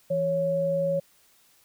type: tone pair together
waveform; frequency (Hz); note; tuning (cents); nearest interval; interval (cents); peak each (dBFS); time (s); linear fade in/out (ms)
sine; 166.07 / 554.4; E3 / C#5; +13 / 0; octave + major sixth; 2087; -31 / -23; 0.1-1; 10
effects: white hiss -61 dBFS RMS until 1.64 s